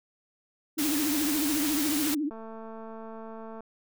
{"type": "tone with vibrato", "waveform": "sine", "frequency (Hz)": 296.8, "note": "D4", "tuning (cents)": 18, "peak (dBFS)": -26, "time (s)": [0.77, 2.3], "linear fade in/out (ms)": 20, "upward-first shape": "triangle", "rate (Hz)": 14, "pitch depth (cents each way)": 140}
{"type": "noise", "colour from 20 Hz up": "white", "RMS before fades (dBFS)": -31, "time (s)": [0.78, 2.15], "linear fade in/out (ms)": 10}
{"type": "click train", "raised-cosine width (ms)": 1, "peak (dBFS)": -30, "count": 290, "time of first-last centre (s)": [2.31, 3.606], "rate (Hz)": 223}
{"effects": []}